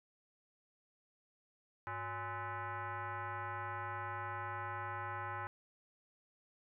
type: tone with frequency modulation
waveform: sine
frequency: 102.1 Hz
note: G#2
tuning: 29 cents flat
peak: -39 dBFS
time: 1.87-5.47 s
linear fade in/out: 0 ms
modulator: 465 Hz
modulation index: 3.4
effects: none